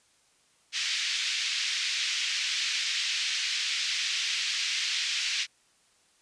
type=band-pass noise; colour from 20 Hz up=pink; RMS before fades=-30 dBFS; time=0.72-5.47 s; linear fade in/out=50 ms; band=2200 to 5800 Hz; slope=24 dB/octave; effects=white hiss -65 dBFS RMS until 6.21 s + resampled to 22050 Hz